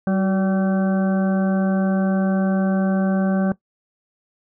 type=harmonic tone with a mistuned harmonic; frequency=191.9 Hz; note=G3; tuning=37 cents flat; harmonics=1 / 2 / 3 / 4 / 6 / 7 / 8; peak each=-17 / -30 / -26 / -31 / -36 / -42 / -34 dBFS; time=0.07-3.52 s; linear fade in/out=2 ms; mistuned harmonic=2; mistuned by=-69 cents; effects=noise-tail reverb RT60 0.1 s tail -18 dB re dry